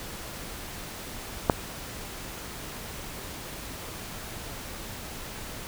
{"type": "click", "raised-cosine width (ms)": 1, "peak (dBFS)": -3, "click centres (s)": 1.498, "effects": ["pink hiss -39 dBFS RMS until 5.67 s"]}